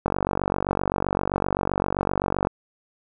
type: click train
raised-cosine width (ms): 1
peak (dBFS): -8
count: 116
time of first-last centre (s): 0.06-2.471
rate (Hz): 47.7
effects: none